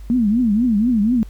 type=tone with vibrato; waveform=sine; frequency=226.2 Hz; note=A3; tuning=48 cents sharp; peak=-13 dBFS; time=0.1-1.23 s; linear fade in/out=0 ms; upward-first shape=triangle; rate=4.1 Hz; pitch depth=240 cents each way; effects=added 50 Hz sine -32 dBFS peak until 1.29 s + pink hiss -53 dBFS RMS until 1.29 s